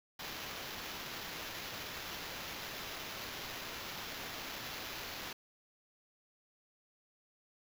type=noise with sample-and-hold; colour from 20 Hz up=white; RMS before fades=-44 dBFS; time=0.19-5.33 s; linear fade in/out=5 ms; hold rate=8820 Hz; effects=none